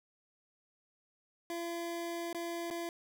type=tone with dropouts; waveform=25% pulse; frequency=340 Hz; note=F4; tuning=46 cents flat; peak=-33 dBFS; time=1.5-2.89 s; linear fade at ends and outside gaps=1 ms; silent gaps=2.329-2.347 / 2.703-2.709 s; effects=none